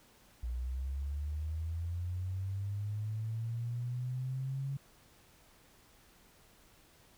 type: linear sweep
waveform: sine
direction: up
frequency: 58.7 to 138.59 Hz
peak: -34 dBFS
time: 0.43-4.77 s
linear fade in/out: 5 ms
effects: pink hiss -63 dBFS RMS until 7.17 s